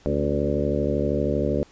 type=harmonic tone with a mistuned harmonic; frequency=72.7 Hz; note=D2; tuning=17 cents flat; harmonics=1 / 2 / 3 / 4 / 5 / 6 / 7 / 8; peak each=-29 / -29 / -29 / -29 / -29 / -29 / -29 / -29 dBFS; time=0.06-1.63 s; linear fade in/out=0 ms; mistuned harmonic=4; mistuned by=-52 cents; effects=pink hiss -54 dBFS RMS until 1.71 s + resampled to 16000 Hz